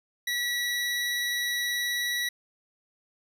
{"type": "tone with vibrato", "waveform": "25% pulse", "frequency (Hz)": 1939, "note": "B6", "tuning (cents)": -32, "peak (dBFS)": -23, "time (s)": [0.27, 2.29], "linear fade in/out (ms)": 5, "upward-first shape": "triangle", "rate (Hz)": 19, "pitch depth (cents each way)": 10, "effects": []}